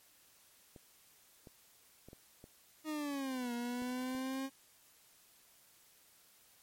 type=clicks; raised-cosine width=2 ms; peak=-39 dBFS; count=7; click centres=0.762 / 1.472 / 2.086 / 2.131 / 2.441 / 3.821 / 4.15 s
type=linear two-way sweep; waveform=40% pulse; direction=down then up; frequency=313.9 to 237.5 to 270.6 Hz; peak=-36 dBFS; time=2.84-4.5 s; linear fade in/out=50 ms; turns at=3.53 s
effects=white hiss -65 dBFS RMS until 6.62 s + MP3 64 kbps